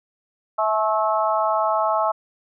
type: harmonic tone with a mistuned harmonic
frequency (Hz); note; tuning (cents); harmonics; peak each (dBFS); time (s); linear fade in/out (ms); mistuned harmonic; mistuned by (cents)
217.3; A3; -21; 3 / 4 / 5 / 6; -22 / -23 / -24 / -25; 0.58-2.12; 10; 4; -23
effects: none